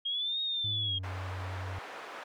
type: linear two-way sweep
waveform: sine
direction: up then down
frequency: 3232 to 3753 to 3232 Hz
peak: -30 dBFS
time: 0.05-0.99 s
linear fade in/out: 10 ms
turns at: 0.41 s
type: tone with pitch glide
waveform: triangle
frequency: 105.1 to 93.09 Hz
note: G#2 to F#2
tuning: +21 to +11 cents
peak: -34 dBFS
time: 0.64-1.79 s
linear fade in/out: 5 ms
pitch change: -210 cents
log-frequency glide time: 0.86-0.94 s
type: band-pass noise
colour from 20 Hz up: white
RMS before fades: -44 dBFS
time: 1.03-2.24 s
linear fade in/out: 10 ms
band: 470 to 1400 Hz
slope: 12 dB/octave
effects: none